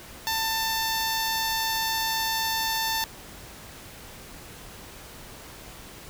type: tone with notch filter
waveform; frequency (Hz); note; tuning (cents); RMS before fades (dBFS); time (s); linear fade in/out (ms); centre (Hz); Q
10% pulse; 892; A5; +23; -27; 0.27-3.04; 0; 2400; 1.8
effects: pink hiss -44 dBFS RMS until 6.09 s